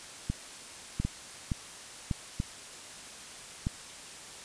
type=clicks; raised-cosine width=5 ms; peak=-17 dBFS; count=7; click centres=0.3 / 1 / 1.05 / 1.518 / 2.112 / 2.401 / 3.669 s; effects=white hiss -46 dBFS RMS until 4.44 s + resampled to 22050 Hz